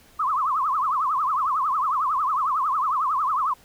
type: tone with vibrato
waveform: sine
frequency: 1143 Hz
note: D6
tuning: 47 cents flat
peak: -20 dBFS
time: 0.19-3.54 s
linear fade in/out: 10 ms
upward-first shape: triangle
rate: 11 Hz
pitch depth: 260 cents each way
effects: pink hiss -54 dBFS RMS until 3.64 s